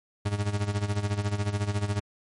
40% pulse tone with tremolo, 102.4 Hz, G#2, 24 cents flat, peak -22 dBFS, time 0.25-2 s, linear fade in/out 10 ms, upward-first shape sine, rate 14 Hz, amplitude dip 75%, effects MP3 48 kbps

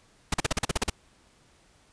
pink noise bursts, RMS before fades -24 dBFS, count 10, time 0.32-0.899 s, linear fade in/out 5 ms, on 21 ms, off 41 ms, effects pink hiss -61 dBFS RMS until 1.92 s + resampled to 22050 Hz

